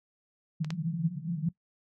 pink band-pass noise, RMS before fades -32 dBFS, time 0.6-1.49 s, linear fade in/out 5 ms, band 150 to 180 Hz, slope 96 dB/octave
clicks, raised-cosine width 0.2 ms, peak -24 / -19 dBFS, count 2, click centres 0.646 / 0.705 s
effects noise-tail reverb RT60 0.1 s tail -20 dB re dry

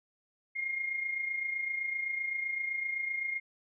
sine tone with amplitude modulation, 2132 Hz, C7, 32 cents sharp, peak -29 dBFS, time 0.55-3.4 s, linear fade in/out 20 ms, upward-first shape sine, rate 27.8 Hz, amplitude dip 55%, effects none

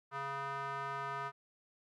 square tone with band-pass filter, 138.5 Hz, C#3, 1 cent flat, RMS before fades -40 dBFS, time 0.11-1.32 s, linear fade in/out 50 ms, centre 1200 Hz, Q 3, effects none

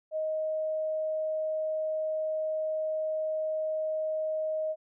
sine tone, 626 Hz, D#5, 10 cents sharp, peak -28 dBFS, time 0.11-4.76 s, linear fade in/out 50 ms, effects none

